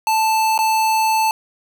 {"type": "tone with dropouts", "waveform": "square", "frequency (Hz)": 880, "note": "A5", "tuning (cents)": 0, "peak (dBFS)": -15, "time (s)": [0.07, 1.31], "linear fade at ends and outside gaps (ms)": 1, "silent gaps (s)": [0.578, 0.589], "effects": []}